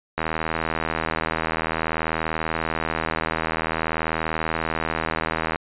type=click train; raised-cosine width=0.5 ms; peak=-8 dBFS; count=434; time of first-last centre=0.18-5.559 s; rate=80.5 Hz; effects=resampled to 8000 Hz